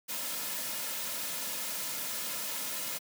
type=noise with comb filter; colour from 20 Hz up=white; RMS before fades=-36 dBFS; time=0.08-2.99 s; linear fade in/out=20 ms; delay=2.6 ms; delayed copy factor=-0.55; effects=high-pass 200 Hz 12 dB/octave